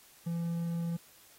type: tone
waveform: triangle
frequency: 168.9 Hz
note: E3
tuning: 42 cents sharp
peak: -29 dBFS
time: 0.26-0.97 s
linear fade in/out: 10 ms
effects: white hiss -59 dBFS RMS until 1.38 s + AAC 48 kbps